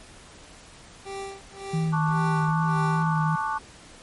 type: tone with tremolo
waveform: 25% pulse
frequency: 392 Hz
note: G4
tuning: in tune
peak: -28 dBFS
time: 1.05-3.05 s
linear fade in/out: 20 ms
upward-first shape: sine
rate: 1.8 Hz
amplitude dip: 100%
type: tone with vibrato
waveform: sine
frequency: 158.9 Hz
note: D#3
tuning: 37 cents sharp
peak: -22 dBFS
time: 1.73-3.36 s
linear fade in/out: 10 ms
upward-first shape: sine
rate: 2.5 Hz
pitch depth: 29 cents each way
type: chord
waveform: sine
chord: D major seventh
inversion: second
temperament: equal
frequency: 880 / 1108.7 / 1174.7 / 1480 Hz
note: A5 / C#6 / D6 / F#6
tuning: 0 / 0 / 0 / 0 cents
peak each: -28 / -31 / -31 / -33 dBFS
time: 1.92-3.59 s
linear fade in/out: 20 ms
effects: pink hiss -48 dBFS RMS until 4.02 s + MP3 48 kbps